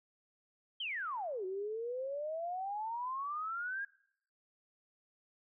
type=exponential two-way sweep; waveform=sine; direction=down then up; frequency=3236 to 366.6 to 1648 Hz; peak=-36 dBFS; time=0.8-3.85 s; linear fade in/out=5 ms; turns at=1.45 s; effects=noise-tail reverb RT60 0.7 s tail -23 dB re dry